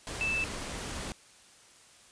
sine tone in noise, 2637 Hz, E7, in tune, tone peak -28 dBFS, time 0.21-0.44 s, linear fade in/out 0 ms, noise pink, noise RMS -38 dBFS, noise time 0.07-1.12 s, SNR +7 dB, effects white hiss -57 dBFS RMS until 2.11 s + resampled to 22050 Hz

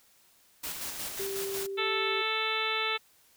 white noise with tremolo, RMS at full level -36 dBFS, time 0.63-1.67 s, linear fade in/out 10 ms, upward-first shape square, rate 5.5 Hz, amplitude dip 35%
sine tone, 392 Hz, G4, in tune, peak -33 dBFS, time 1.19-2.22 s, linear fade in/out 10 ms
harmonic tone, 440 Hz, A4, in tune, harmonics 1 / 2 / 3 / 4 / 5 / 6 / 7 / 8 / 9, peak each -37 / -39 / -34 / -39 / -35 / -35 / -40 / -35 / -39 dBFS, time 1.77-2.98 s, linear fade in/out 20 ms
effects white hiss -63 dBFS RMS until 3.36 s

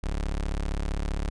30% pulse tone, 35.24 Hz, C#1, 29 cents sharp, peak -24 dBFS, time 0.03-1.3 s, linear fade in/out 10 ms, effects resampled to 22050 Hz

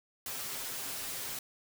white noise with comb filter, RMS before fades -39 dBFS, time 0.26-1.39 s, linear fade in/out 2 ms, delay 7.6 ms, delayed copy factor +0.65, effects none

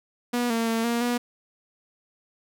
sawtooth tone with pitch steps, 242.4 / 228.7 / 226.9 / 235.4 / 242 Hz, B3 / A#3 / A#3 / A#3 / B3, -32 / -33 / -47 / +17 / -35 cents, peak -19 dBFS, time 0.33-1.18 s, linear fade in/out 10 ms, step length 170 ms, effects none

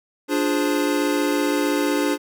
square chord, D half-diminished seventh, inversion none, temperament equal, 293.7 / 349.2 / 415.3 / 523.3 Hz, D4 / F4 / Ab4 / C5, 0 / 0 / 0 / 0 cents, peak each -22 / -27 / -27 / -28 dBFS, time 0.28-2.18 s, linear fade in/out 50 ms, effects none

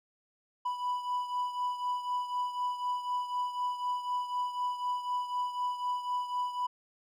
triangle beating tone pair, 987.8 / 991.8 Hz, B5 / B5, 0 / +7 cents, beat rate 4 Hz, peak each -30 / -36 dBFS, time 0.65-6.67 s, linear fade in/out 10 ms, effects none

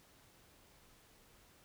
silence, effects pink hiss -65 dBFS RMS until 1.64 s

